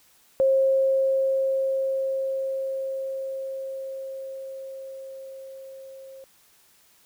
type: tone with level ramp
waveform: sine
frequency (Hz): 535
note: C5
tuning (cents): +38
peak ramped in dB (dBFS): -16 to -41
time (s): 0.4-6.24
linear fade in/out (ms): 0
effects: white hiss -59 dBFS RMS until 7.05 s